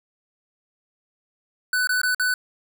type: tone with dropouts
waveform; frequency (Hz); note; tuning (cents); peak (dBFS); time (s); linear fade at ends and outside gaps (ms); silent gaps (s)
square; 1496; F#6; +19; -20; 1.73-2.34; 2; 1.872-1.892 / 2.016-2.033 / 2.147-2.197
effects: none

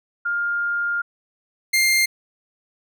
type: tone pair in turn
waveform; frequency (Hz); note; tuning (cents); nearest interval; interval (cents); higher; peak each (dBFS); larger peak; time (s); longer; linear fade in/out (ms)
sine / sawtooth; 1407 / 2108; F6 / C7; +12 / +12; perfect fifth; 700; second; -20 / -12; second; 0.25-1.02 / 1.73-2.06; first; 10
effects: none

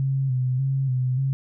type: tone with vibrato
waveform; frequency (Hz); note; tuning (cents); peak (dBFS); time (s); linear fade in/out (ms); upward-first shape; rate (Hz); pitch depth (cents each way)
sine; 131.2; C3; +5; -20; 0-1.33; 0; square; 1.7; 50
effects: none

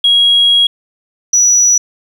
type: tone pair in turn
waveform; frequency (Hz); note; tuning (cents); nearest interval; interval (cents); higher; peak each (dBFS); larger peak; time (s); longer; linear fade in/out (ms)
sine; 3300 / 5880; G#7 / F#8; -12 / -12; minor seventh; 1000; second; -5; neither; 0.04-0.67 / 1.33-1.78; first; 5
effects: tanh soft clip ceiling -2 dBFS + 7-bit

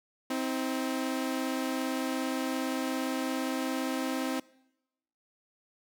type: tone pair together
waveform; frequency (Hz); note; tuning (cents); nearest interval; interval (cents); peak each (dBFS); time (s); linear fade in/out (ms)
sawtooth; 261.6 / 319; C4 / D#4; 0 / +43; minor third; 343; -27 / -31; 0.3-4.4; 5
effects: noise-tail reverb RT60 0.9 s tail -23 dB re dry

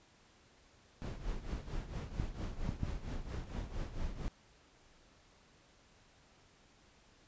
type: noise with tremolo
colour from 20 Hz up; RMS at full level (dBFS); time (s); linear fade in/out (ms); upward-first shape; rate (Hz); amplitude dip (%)
brown; -37; 1.02-4.28; 0; triangle; 4.4; 80
type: clicks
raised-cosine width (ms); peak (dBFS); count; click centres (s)
5; -22; 3; 2.199 / 2.691 / 2.833
effects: pink hiss -65 dBFS RMS until 7.27 s + resampled to 16000 Hz

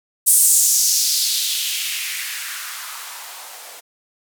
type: noise with band-pass filter sweep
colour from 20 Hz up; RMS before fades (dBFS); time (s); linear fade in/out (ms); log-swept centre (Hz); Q
violet; -20; 0.26-3.81; 20; 9500 to 560; 2.3
effects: none

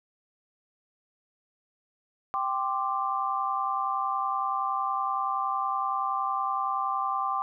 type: chord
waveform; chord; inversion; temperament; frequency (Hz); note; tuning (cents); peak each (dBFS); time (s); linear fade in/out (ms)
sine; G suspended fourth; none; just; 784 / 1045.3 / 1176; G5 / C6 / D6; 0 / -2 / +2; -31 / -31 / -29; 2.34-7.42; 0
effects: none

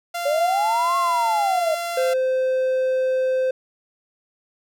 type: tone with pitch glide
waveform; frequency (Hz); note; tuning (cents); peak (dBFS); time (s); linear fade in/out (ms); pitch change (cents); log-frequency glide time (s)
sawtooth; 692 to 686.4; F5 to F5; -16 to -30; -21; 0.14-2.14; 10; -14; 0.41-0.66
type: linear two-way sweep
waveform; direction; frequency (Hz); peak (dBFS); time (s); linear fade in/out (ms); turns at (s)
sine; up then down; 553 to 1090 to 613; -18; 0.25-1.75; 10; 0.97
type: tone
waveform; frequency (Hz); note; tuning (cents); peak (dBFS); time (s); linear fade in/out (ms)
triangle; 518; C5; -17; -16; 1.97-3.51; 5
effects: none

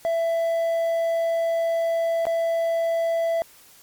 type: tone with dropouts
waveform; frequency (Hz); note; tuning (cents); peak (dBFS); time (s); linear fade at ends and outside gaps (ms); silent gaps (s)
triangle; 665; E5; +15; -18; 0.05-3.42; 0; 2.254-2.268
effects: white hiss -51 dBFS RMS until 3.82 s + MP3 96 kbps

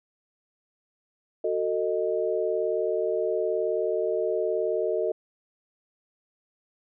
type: chord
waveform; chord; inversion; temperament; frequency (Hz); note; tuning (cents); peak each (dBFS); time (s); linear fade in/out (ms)
sine; D# diminished; first; equal with one note detuned; 370 / 449 / 622.3; F#4 / A4 / D#5; 0 / +35 / 0; -29 / -27 / -28; 1.44-5.12; 5
effects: none

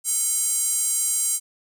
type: tone with high-pass filter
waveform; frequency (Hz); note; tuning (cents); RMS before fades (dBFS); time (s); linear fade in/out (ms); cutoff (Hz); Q
square; 441.4; A4; +5; -23; 0.04-1.4; 50; 8200; 3.9
effects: none

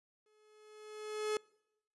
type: tone with exponential growth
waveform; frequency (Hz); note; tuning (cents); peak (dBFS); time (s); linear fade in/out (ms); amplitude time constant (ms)
45% pulse; 426.8; G#4; +47; -31; 0.26-1.37; 2; 240
effects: noise-tail reverb RT60 0.8 s tail -25 dB re dry + resampled to 24000 Hz

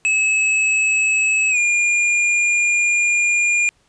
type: tone with pitch glide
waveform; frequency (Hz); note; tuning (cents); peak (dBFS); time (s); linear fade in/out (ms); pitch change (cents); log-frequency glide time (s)
square; 2587 to 2414; E7 to D7; -33 to +47; -15; 0.05-3.69; 0; -120; 1.5-1.58
effects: pink hiss -60 dBFS RMS until 3.88 s + resampled to 22050 Hz

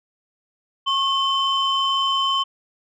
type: tone pair together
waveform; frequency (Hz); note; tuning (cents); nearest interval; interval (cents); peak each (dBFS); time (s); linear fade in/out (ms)
sine; 1088 / 3067; C#6 / G7; -33 / -38; octave + tritone; 1795; -19; 0.86-2.44; 20
effects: tanh soft clip ceiling -14 dBFS

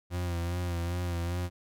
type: tone with vibrato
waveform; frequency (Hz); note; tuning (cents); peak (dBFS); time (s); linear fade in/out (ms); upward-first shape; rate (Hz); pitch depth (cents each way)
40% pulse; 87.1; F2; -4; -29; 0.1-1.5; 50; sine; 2.5; 38
effects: none

